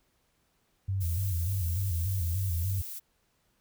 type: tone with vibrato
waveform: sine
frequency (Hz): 90.2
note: F#2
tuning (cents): -44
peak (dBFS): -27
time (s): 0.88-2.82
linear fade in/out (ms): 10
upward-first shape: square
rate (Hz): 3.4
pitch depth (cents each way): 120
type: noise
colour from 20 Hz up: violet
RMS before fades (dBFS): -40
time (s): 1-3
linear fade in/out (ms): 20
effects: pink hiss -72 dBFS RMS until 3.6 s